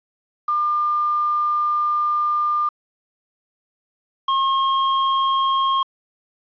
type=tone pair in turn; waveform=sine / square; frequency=1200 / 1076.3 Hz; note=D6 / C6; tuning=+37 / +49 cents; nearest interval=major second; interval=188 cents; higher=first; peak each=-17 dBFS; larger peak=neither; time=0.48-2.69 / 4.28-5.83 s; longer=first; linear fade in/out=5 ms; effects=resampled to 11025 Hz + 8-bit